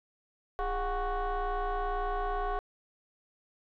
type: tone with frequency modulation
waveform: sine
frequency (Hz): 350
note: F4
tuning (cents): +4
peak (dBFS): -27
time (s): 0.59-2.59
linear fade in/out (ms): 0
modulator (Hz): 379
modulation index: 2.3
effects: tanh soft clip ceiling -27 dBFS